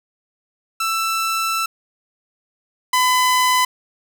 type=tone pair in turn; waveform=sawtooth; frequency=1329 / 1007.5 Hz; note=E6 / B5; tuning=+14 / +34 cents; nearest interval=perfect fourth; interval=480 cents; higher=first; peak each=-15 / -10 dBFS; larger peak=second; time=0.8-1.66 / 2.93-3.65 s; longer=first; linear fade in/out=5 ms; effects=none